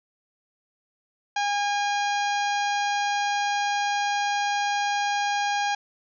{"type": "harmonic tone", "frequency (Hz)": 815, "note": "G#5", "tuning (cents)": -33, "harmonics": [1, 2, 3, 4, 5, 6, 7, 8], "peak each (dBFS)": [-24, -30, -34, -36, -38, -40, -41, -42], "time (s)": [1.36, 5.75], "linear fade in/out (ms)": 5, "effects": []}